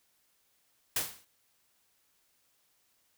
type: noise with exponential decay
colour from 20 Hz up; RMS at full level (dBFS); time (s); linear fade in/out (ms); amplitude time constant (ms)
white; -27; 0.96-1.25; 5; 63
effects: white hiss -72 dBFS RMS until 3.17 s